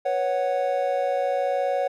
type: chord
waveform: triangle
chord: B suspended second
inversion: none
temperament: equal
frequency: 493.9 / 554.4 / 740 Hz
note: B4 / C#5 / F#5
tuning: 0 / 0 / 0 cents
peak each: -28 / -22 / -24 dBFS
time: 0.05-1.88 s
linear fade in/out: 10 ms
effects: none